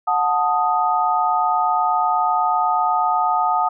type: chord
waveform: sine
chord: D# diminished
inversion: first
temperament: equal with one note detuned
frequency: 731.9 / 880 / 1244.5 Hz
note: F#5 / A5 / D#6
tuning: -19 / 0 / 0 cents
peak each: -20 dBFS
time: 0.07-3.69 s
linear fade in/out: 10 ms
effects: none